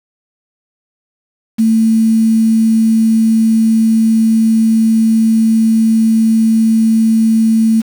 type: tone with quantisation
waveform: sine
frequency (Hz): 223.1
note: A3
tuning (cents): +24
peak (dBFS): -7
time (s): 1.58-7.82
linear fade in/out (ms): 20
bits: 5
effects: none